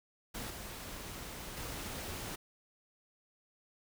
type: noise with level steps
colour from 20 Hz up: pink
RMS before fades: -42 / -45 / -42 dBFS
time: 0.34-2.36 s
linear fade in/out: 10 ms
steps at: 0.5 / 1.57 s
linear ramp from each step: 2 ms
effects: none